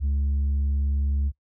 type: tone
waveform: sine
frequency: 70.3 Hz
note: C#2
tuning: 25 cents sharp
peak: -18 dBFS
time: 0-1.32 s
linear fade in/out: 50 ms
effects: noise-tail reverb RT60 0.1 s tail -22 dB re dry + tanh soft clip ceiling -20 dBFS